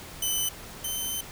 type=tone pair in turn; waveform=10% pulse; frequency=3023 / 3074 Hz; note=F#7 / G7; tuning=+36 / -35 cents; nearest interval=unison; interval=29 cents; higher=second; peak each=-17 / -21 dBFS; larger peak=first; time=0.22-0.49 / 0.84-1.21 s; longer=second; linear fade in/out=5 ms; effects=pink hiss -43 dBFS RMS until 1.31 s